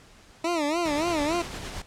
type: tone with vibrato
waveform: 20% pulse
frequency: 317.5 Hz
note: D#4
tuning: 35 cents sharp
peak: -19 dBFS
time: 0.44-1.42 s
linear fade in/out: 5 ms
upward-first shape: sine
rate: 3.5 Hz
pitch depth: 170 cents each way
type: noise with tremolo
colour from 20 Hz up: pink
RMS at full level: -35 dBFS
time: 0.85-1.82 s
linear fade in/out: 5 ms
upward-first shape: triangle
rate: 8.9 Hz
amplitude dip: 35%
effects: pink hiss -53 dBFS RMS until 1.86 s + low-pass 8000 Hz 12 dB/octave